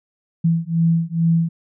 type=beating tone pair; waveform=sine; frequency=164.81 / 167.11 Hz; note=E3 / E3; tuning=0 / +24 cents; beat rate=2.3 Hz; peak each=-18 dBFS; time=0.44-1.49 s; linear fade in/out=10 ms; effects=none